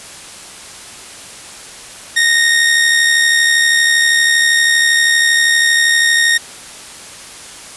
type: tone with amplitude modulation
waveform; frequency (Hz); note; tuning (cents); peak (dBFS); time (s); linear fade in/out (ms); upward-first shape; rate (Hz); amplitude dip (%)
sawtooth; 1855; A#6; -9; -4; 2.16-6.38; 10; sine; 72.6; 40
effects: white hiss -33 dBFS RMS until 7.76 s + resampled to 24000 Hz